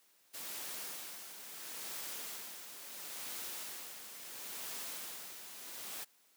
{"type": "noise with tremolo", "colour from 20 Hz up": "white", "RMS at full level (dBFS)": -43, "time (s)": [0.33, 6.05], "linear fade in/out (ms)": 20, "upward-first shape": "sine", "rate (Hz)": 0.73, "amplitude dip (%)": 55, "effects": ["white hiss -69 dBFS RMS until 6.36 s", "high-pass 200 Hz 12 dB/octave"]}